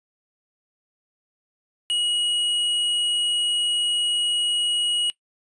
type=tone with hard clipping; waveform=triangle; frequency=2903 Hz; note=F#7; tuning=34 cents flat; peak=-22 dBFS; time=1.9-5.1 s; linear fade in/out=0 ms; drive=17 dB; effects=noise-tail reverb RT60 0.1 s tail -20 dB re dry + resampled to 22050 Hz